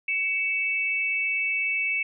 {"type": "tone pair together", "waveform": "sine", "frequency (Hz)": [2246, 2637], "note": ["C#7", "E7"], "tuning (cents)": [22, 0], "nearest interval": "minor third", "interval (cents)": 278, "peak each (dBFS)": -26, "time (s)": [0.08, 2.03], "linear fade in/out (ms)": 5, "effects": []}